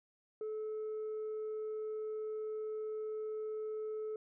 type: tone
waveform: sine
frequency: 432.3 Hz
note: A4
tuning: 31 cents flat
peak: -35 dBFS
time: 0.41-4.16 s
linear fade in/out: 2 ms
effects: tanh soft clip ceiling -36 dBFS